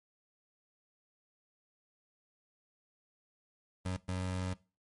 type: tone bursts at uneven times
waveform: 25% pulse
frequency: 92.2 Hz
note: F#2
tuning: 6 cents flat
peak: -30 dBFS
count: 2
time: 3.85-3.97 / 4.08-4.54 s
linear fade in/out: 10 ms
effects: noise-tail reverb RT60 0.3 s tail -19 dB re dry + MP3 48 kbps